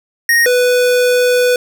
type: tone pair in turn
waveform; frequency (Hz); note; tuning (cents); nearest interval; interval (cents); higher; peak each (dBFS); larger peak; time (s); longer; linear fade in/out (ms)
square; 1864.7 / 494.9; A#6 / B4; 0 / +4; octave + major seventh; 2296; first; -9 / -10; first; 0.29-0.46 / 0.46-1.56; second; 2
effects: none